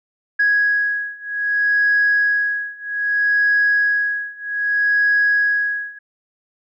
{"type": "beating tone pair", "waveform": "sine", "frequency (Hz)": [1661.2, 1661.83], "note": ["G#6", "G#6"], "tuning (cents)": [0, 1], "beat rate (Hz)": 0.63, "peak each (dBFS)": [-18, -17], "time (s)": [0.39, 5.99], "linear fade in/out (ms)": 10, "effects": ["tanh soft clip ceiling -8 dBFS"]}